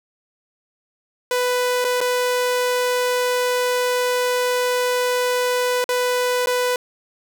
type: tone with dropouts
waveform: sawtooth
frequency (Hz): 496.2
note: B4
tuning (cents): +8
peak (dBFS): -14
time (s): 1.31-6.76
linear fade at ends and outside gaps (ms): 2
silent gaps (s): 1.844-1.848 / 2.006-2.012 / 5.842-5.89 / 6.46-6.471
effects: none